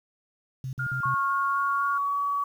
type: tone bursts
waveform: sine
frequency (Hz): 130.81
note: C3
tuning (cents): 0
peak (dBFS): -30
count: 4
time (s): 0.64-1.144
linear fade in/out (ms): 2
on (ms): 90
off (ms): 48
type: tone with vibrato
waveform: sine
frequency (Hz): 1410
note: F6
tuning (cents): +16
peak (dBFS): -28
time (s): 0.79-1.98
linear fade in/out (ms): 5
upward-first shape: square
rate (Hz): 3.9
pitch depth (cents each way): 8
type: tone with pitch glide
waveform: sine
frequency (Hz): 1098 to 1134.1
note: C#6 to C#6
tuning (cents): -17 to +39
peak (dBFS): -24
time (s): 1.03-2.44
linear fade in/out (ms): 5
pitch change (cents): +56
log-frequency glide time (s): 1.36-2.18
effects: 9-bit